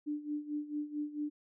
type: tone with tremolo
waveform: sine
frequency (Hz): 296.7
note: D4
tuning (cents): +18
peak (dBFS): -32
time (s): 0.06-1.3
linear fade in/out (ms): 20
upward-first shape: sine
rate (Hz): 4.5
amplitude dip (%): 80
effects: none